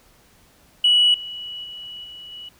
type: tone with level steps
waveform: sine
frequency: 2937 Hz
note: F#7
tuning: 13 cents flat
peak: -11 / -30 / -33 / -36 / -34 dBFS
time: 0.84-2.49 s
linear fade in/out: 5 ms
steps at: 1.14 / 1.64 / 2.04 / 2.32 s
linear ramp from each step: 2 ms
effects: tanh soft clip ceiling -9 dBFS + pink hiss -55 dBFS RMS until 2.59 s